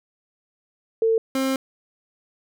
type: tone pair in turn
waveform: sine / 30% pulse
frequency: 450 / 265.8 Hz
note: A4 / C4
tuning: +39 / +27 cents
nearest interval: major sixth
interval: 912 cents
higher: first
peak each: -16 / -18 dBFS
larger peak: first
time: 1.02-1.18 / 1.35-1.56 s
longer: second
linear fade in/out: 2 ms
effects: none